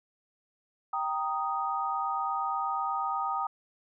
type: chord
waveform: sine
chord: Eb major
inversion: first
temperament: equal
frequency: 784 / 932.3 / 1244.5 Hz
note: G5 / Bb5 / Eb6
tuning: 0 / 0 / 0 cents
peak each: -33 / -34 / -31 dBFS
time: 0.93-3.47 s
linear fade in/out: 5 ms
effects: none